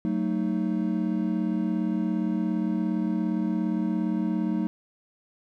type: chord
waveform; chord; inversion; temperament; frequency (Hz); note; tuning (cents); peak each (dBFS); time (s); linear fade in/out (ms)
triangle; D# diminished; first; just; 186.68 / 224 / 311.1; F#3 / A3 / D#4; +16 / +31 / 0; -26 / -26 / -27; 0.05-4.67; 0
effects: none